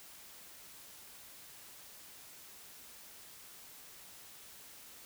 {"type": "silence", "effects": ["white hiss -54 dBFS RMS until 5.05 s"]}